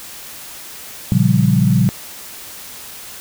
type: chord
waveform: sine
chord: G half-diminished seventh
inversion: first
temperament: equal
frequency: 116.54 / 138.59 / 174.61 / 196 Hz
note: Bb2 / Db3 / F3 / G3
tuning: 0 / 0 / 0 / 0 cents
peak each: -16 dBFS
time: 1.12-1.89 s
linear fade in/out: 0 ms
effects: white hiss -34 dBFS RMS until 3.2 s